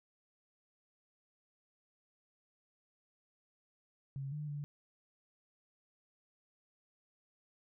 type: tone with pitch steps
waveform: sine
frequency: 136.9 / 149.6 / 145.5 Hz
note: C#3 / D3 / D3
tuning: -21 / +32 / -16 cents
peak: -38 dBFS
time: 4.16-4.64 s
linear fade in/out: 0 ms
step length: 160 ms
effects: none